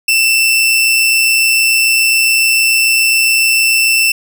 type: tone with amplitude modulation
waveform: sawtooth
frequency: 2672 Hz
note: E7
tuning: 23 cents sharp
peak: -4 dBFS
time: 0.08-4.12 s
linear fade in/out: 5 ms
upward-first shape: sine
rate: 127 Hz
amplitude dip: 30%
effects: none